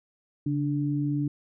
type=tone pair together; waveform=sine; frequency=141.89 / 292.6 Hz; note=C#3 / D4; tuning=+41 / -6 cents; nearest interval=octave + minor second; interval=1253 cents; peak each=-27 dBFS; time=0.46-1.28 s; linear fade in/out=5 ms; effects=none